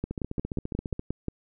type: two click trains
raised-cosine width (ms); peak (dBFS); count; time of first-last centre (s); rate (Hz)
3; -19 / -16; 14 / 8; 0.11-0.994 / 0.04-1.283; 14.7 / 5.63
effects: none